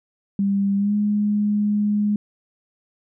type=tone with pitch glide; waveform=sine; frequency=198.5 to 207.8 Hz; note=G3 to G#3; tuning=+22 to +1 cents; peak=-17 dBFS; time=0.39-2.16 s; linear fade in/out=2 ms; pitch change=+79 cents; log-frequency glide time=0.77-0.94 s; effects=none